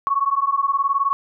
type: beating tone pair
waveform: sine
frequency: 1100 / 1119 Hz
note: C#6 / C#6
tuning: -14 / +16 cents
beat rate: 19 Hz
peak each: -20 dBFS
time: 0.07-1.13 s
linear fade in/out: 0 ms
effects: none